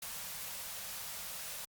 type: band-stop noise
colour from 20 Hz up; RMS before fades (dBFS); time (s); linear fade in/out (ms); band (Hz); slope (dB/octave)
white; -43; 0.02-1.65; 5; 220 to 470; 48
effects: Opus 48 kbps